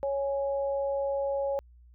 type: tone pair together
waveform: sine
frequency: 554.4 / 830.7 Hz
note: C#5 / G#5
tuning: 0 / 0 cents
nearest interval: perfect fifth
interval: 700 cents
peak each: -27 / -37 dBFS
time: 0.03-1.59 s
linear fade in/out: 0 ms
effects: added 60 Hz sine -52 dBFS peak until 1.94 s